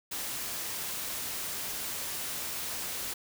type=noise; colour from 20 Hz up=white; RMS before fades=-36 dBFS; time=0.11-3.14 s; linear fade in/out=10 ms; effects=none